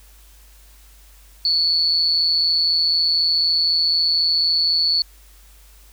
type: tone with amplitude modulation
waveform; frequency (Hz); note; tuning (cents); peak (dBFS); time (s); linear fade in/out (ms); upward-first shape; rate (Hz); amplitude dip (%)
sine; 4435; C#8; 0; -12; 1.45-5.02; 2; sine; 164; 70
effects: added 50 Hz sine -46 dBFS peak until 5.92 s + white hiss -52 dBFS RMS until 5.92 s